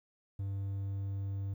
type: tone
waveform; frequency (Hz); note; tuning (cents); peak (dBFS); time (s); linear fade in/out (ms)
triangle; 98.3; G2; +5; -32; 0.39-1.54; 5
effects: 12-bit